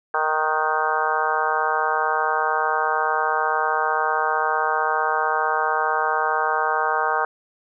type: harmonic tone with a mistuned harmonic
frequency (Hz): 155.56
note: D#3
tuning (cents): 0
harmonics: 3 / 4 / 5 / 6 / 7 / 8 / 9 / 10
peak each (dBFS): -29 / -30 / -25 / -26 / -27 / -26 / -30 / -27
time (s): 0.14-7.25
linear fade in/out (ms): 2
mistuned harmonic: 9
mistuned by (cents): +49
effects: none